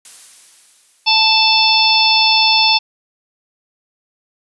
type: noise with exponential decay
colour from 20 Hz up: blue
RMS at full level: -34 dBFS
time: 0.05-2.31 s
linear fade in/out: 2 ms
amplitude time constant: 490 ms
type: harmonic tone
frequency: 881 Hz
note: A5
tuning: 2 cents sharp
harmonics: 1 / 3 / 4 / 5 / 6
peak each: -16 / -16 / -16 / -16 / -16 dBFS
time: 1.06-2.79 s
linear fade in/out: 20 ms
effects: resampled to 24000 Hz